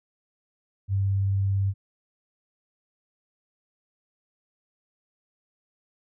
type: tone with vibrato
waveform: sine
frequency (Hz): 98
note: G2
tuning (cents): 0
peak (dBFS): -21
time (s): 0.88-1.74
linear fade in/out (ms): 50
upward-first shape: sine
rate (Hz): 18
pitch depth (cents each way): 9
effects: none